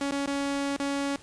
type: tone with dropouts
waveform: sawtooth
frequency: 280 Hz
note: C#4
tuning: 18 cents sharp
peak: -23 dBFS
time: 0.01-1.16 s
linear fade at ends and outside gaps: 2 ms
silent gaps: 0.111-0.121 / 0.26-0.275 / 0.765-0.799 s
effects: pink hiss -51 dBFS RMS until 1.22 s + resampled to 22050 Hz